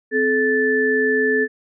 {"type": "tone cluster", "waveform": "sine", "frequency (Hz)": [258.6, 431, 1753], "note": ["C4", "A4", "A6"], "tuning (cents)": [-20, -36, -7], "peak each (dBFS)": [-23, -18, -19], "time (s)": [0.11, 1.48], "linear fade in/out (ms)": 50, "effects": []}